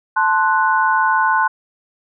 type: chord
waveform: sine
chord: F# diminished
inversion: first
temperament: equal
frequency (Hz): 880 / 1046.5 / 1480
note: A5 / C6 / F#6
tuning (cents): 0 / 0 / 0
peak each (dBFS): -17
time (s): 0.16-1.48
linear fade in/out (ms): 10
effects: none